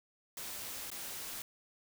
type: noise with dropouts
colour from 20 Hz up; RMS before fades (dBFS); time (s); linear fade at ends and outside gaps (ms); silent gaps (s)
white; -43; 0.37-1.42; 2; 0.903-0.915
effects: none